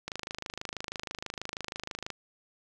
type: click train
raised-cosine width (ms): 0.2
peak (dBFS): -18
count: 54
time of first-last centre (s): 0.08-2.103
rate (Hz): 26.2
effects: none